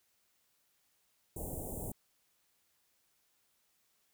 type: band-stop noise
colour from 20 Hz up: pink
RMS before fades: -41 dBFS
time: 1.36-1.92 s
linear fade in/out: 5 ms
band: 790 to 7800 Hz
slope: 48 dB/octave
effects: white hiss -75 dBFS RMS until 4.13 s